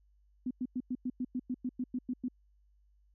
sine tone bursts, 251.6 Hz, B3, 32 cents sharp, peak -31 dBFS, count 13, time 0.46-2.284 s, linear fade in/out 5 ms, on 48 ms, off 100 ms, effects added 50 Hz sine -64 dBFS peak until 3.14 s

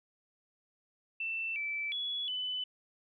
sine tone with pitch steps, 2672 / 2320 / 3385 / 3006 Hz, E7 / D7 / G#7 / F#7, +23 / -22 / +32 / +27 cents, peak -33 dBFS, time 1.2-2.64 s, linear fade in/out 5 ms, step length 360 ms, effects none

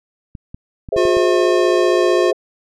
clicks, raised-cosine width 5 ms, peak -19 dBFS, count 6, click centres 0.352 / 0.545 / 0.888 / 0.963 / 1.053 / 1.169 s
sine chord, Ab augmented, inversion none, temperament just, 415.3 / 519.1 / 648.9 Hz, Ab4 / C5 / E5, 0 / -14 / -27 cents, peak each -19 / -19 / -20 dBFS, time 0.92-2.33 s, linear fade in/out 5 ms
square tone, 359.7 Hz, F#4, 49 cents flat, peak -15 dBFS, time 0.96-2.32 s, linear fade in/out 20 ms
effects low-pass 6000 Hz 12 dB/octave

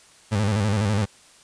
30% pulse tone with vibrato, 103.83 Hz, G#2, in tune, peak -17 dBFS, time 0.31-1.06 s, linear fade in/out 20 ms, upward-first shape square, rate 12 Hz, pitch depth 83 cents each way, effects white hiss -52 dBFS RMS until 1.43 s + resampled to 22050 Hz

